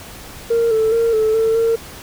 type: tone with pitch steps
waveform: sine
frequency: 463.3 / 441.1 / 460.4 / 436.5 / 447.5 / 456.7 Hz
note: A#4 / A4 / A#4 / A4 / A4 / A#4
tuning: -11 / +4 / -22 / -14 / +29 / -36 cents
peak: -11 dBFS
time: 0.5-1.76 s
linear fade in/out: 10 ms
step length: 210 ms
effects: tanh soft clip ceiling -10 dBFS + pink hiss -36 dBFS RMS until 2.02 s